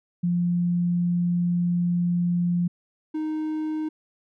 sine / triangle tone pair in turn, 174.8 / 310.6 Hz, F3 / D#4, +2 / -3 cents, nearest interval minor seventh, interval 995 cents, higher second, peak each -20 / -23 dBFS, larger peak first, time 0.23-2.68 / 3.14-3.89 s, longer first, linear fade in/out 10 ms, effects none

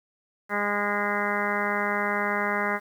harmonic tone with a mistuned harmonic, 204.9 Hz, G#3, 23 cents flat, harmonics 1 / 2 / 3 / 4 / 5 / 6 / 7 / 8 / 9 / 10, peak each -33 / -33 / -33 / -33 / -33 / -33 / -33 / -33 / -33 / -33 dBFS, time 0.49-2.8 s, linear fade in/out 50 ms, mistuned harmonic 9, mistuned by +17 cents, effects 9-bit

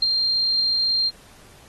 sine tone with ADSR envelope, 4186 Hz, C8, in tune, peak -14 dBFS, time 0.02-1.11 s, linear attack 5 ms, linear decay 24 ms, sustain -4 dB, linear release 36 ms, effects pink hiss -50 dBFS RMS until 1.68 s + AAC 32 kbps

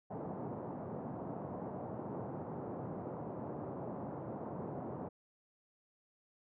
pink band-pass noise, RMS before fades -43 dBFS, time 0.1-5.09 s, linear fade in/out 10 ms, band 120 to 900 Hz, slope 24 dB/octave, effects none

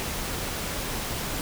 pink noise, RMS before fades -31 dBFS, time 0-1.41 s, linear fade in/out 0 ms, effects none

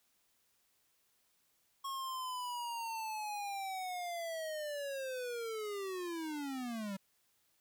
square linear sweep, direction down, 1094 to 190 Hz, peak -39 dBFS, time 1.84-6.97 s, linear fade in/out 10 ms, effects white hiss -75 dBFS RMS until 7.6 s

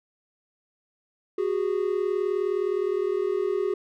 triangle tone pair together, 370 / 409.5 Hz, F#4 / G#4, 0 / -24 cents, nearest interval major second, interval 176 cents, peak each -24 dBFS, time 1.38-3.74 s, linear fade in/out 5 ms, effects none

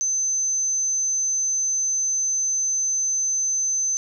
sine tone, 6160 Hz, G8, 31 cents flat, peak -20 dBFS, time 0.01-3.97 s, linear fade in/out 0 ms, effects none

